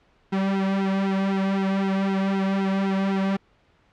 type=tone with flanger; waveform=sawtooth; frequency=194 Hz; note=G3; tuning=18 cents flat; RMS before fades=-23 dBFS; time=0.32-3.37 s; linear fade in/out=10 ms; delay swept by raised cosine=1.7 to 3 ms; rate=3.9 Hz; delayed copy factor=-0.9; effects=pink hiss -61 dBFS RMS until 3.92 s + low-pass 3000 Hz 12 dB/octave